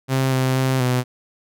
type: tone with pitch steps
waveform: sawtooth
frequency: 132.5 / 130.3 / 131.3 / 125.9 Hz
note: C3 / C3 / C3 / B2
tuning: +22 / -7 / +6 / +34 cents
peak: -13 dBFS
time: 0.08-1.04 s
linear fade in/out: 50 ms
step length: 240 ms
effects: none